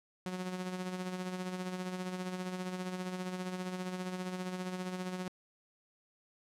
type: tone with tremolo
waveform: sawtooth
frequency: 183.3 Hz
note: F#3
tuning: 16 cents flat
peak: -31 dBFS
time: 0.26-5.28 s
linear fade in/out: 0 ms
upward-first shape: sine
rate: 15 Hz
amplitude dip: 50%
effects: low-pass 10000 Hz 12 dB/octave